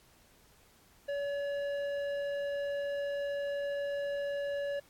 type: tone with tanh clipping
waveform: sine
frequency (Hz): 568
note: C#5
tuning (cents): +42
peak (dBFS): -34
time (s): 1.08-4.8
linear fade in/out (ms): 10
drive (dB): 11
effects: pink hiss -63 dBFS RMS until 4.89 s + AAC 64 kbps